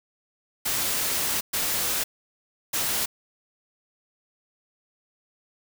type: noise bursts at uneven times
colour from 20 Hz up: white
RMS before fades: -26 dBFS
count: 3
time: 0.65-1.41 / 1.53-2.04 / 2.73-3.06 s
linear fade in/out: 10 ms
effects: none